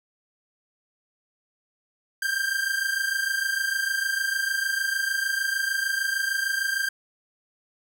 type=tone pair together; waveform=45% pulse; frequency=1573.4 / 1600 Hz; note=G6 / G6; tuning=+6 / +35 cents; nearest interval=unison; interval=29 cents; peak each=-27 / -27 dBFS; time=2.22-6.89 s; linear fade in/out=5 ms; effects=none